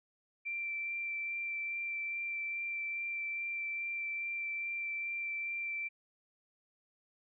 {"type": "tone with vibrato", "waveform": "sine", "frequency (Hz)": 2349, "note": "D7", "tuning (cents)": 0, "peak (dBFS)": -35, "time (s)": [0.45, 5.89], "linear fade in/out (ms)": 20, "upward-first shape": "sine", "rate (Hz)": 2.4, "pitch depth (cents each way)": 10, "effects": []}